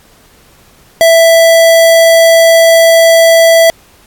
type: tone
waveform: square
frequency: 661 Hz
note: E5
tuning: 5 cents sharp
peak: -3 dBFS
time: 1.01-3.7 s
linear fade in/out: 0 ms
effects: pink hiss -44 dBFS RMS until 4.06 s + AAC 64 kbps